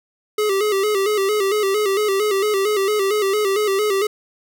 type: tone with vibrato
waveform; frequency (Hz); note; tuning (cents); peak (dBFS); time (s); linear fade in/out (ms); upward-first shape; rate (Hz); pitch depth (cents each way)
square; 406.3; G#4; -38; -17; 0.38-4.07; 5; square; 4.4; 74
effects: none